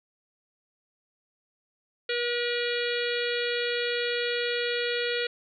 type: harmonic tone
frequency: 480.3 Hz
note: B4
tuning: 48 cents flat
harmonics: 1 / 3 / 4 / 5 / 6 / 7 / 8 / 9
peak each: -29 / -34 / -35 / -36 / -37 / -37 / -38 / -39 dBFS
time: 2.09-5.27 s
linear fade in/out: 5 ms
effects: none